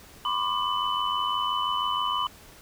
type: tone cluster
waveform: sine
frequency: 996 / 1082 / 1189 / 2997 Hz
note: B5 / C#6 / D6 / F#7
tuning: +14 / -42 / +21 / +22 cents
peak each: -30 dBFS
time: 0.25-2.27 s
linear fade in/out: 2 ms
effects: pink hiss -50 dBFS RMS until 2.61 s